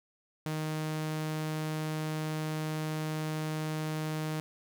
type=tone; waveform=sawtooth; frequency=155.56 Hz; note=D#3; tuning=in tune; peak=-28 dBFS; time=0.46-4.4 s; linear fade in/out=0 ms; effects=none